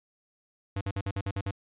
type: tone bursts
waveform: square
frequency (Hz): 98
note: G2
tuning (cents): 0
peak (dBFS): -30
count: 8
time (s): 0.76-1.511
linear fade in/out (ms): 5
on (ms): 51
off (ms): 49
effects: resampled to 8000 Hz